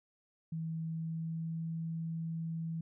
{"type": "tone with pitch glide", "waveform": "sine", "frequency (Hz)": [162, 163.69], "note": ["E3", "E3"], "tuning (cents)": [-30, -12], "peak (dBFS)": -35, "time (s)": [0.52, 2.81], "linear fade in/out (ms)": 5, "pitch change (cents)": 18, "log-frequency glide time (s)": [0.84, 1.66], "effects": []}